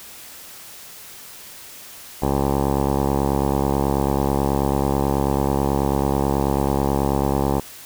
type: tone with low-pass filter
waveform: 10% pulse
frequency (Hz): 69.2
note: C#2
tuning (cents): -2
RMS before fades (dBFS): -20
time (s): 2.22-7.6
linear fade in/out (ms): 5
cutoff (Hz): 760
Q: 5.4
effects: white hiss -40 dBFS RMS until 7.85 s